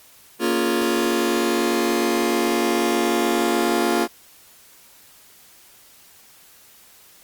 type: chord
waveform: sawtooth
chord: Bb minor seventh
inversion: none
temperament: just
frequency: 233.1 / 279.7 / 349.6 / 419.5 Hz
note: Bb3 / Db4 / F4 / Ab4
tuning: 0 / +16 / +2 / +17 cents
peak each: -20 / -22 / -17 / -23 dBFS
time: 0.39-4.08 s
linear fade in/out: 50 ms
effects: white hiss -50 dBFS RMS until 7.23 s + Opus 48 kbps